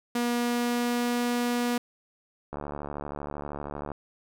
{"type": "tone with pitch glide", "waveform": "sawtooth", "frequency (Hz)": [239.9, 241.7], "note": ["A#3", "B3"], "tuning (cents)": [50, -37], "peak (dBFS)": -21, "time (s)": [0.15, 1.78], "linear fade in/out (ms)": 5, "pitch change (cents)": 13, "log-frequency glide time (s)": [0.29, 1.25]}
{"type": "click train", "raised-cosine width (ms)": 1, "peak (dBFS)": -21, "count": 102, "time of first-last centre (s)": [2.53, 3.917], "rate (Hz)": 72.8}
{"effects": []}